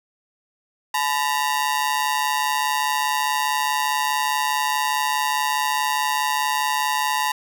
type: ring-modulated tone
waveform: sawtooth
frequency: 932.3 Hz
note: A#5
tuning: in tune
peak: -13 dBFS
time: 0.94-7.32 s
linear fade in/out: 5 ms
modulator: 72.4 Hz
effects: none